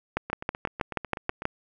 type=two click trains; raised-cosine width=0.5 ms; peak=-19 / -10 dBFS; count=10 / 9; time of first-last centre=0.3-1.421 / 0.17-1.454 s; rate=8.03 / 6.23 Hz; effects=none